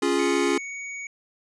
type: chord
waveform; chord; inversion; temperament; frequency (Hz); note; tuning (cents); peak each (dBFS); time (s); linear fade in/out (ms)
square; Db major; none; equal; 277.2 / 349.2 / 415.3; Db4 / F4 / Ab4; 0 / 0 / 0; -26 / -25 / -26; 0.02-0.58; 5
type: tone with pitch glide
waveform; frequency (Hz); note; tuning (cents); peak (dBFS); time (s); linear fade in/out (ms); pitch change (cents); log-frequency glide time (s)
square; 2217 to 2240; C#7 to C#7; 0 to +18; -33; 0.19-1.07; 2; +18; 0.42-0.8
effects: resampled to 22050 Hz